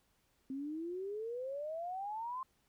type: exponential sweep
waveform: sine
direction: up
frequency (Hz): 261.6 to 1061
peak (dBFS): -38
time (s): 0.5-2.43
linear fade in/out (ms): 2
effects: pink hiss -75 dBFS RMS until 2.68 s